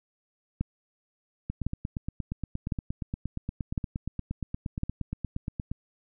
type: two click trains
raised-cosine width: 5 ms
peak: -19 / -15 dBFS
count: 37 / 5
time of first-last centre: 1.5-5.715 / 0.61-4.834 s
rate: 8.54 / 0.947 Hz
effects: none